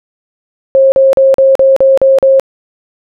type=tone bursts; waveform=sine; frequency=537 Hz; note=C5; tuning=45 cents sharp; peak=-3 dBFS; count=8; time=0.75-2.397 s; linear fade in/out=0 ms; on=170 ms; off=41 ms; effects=none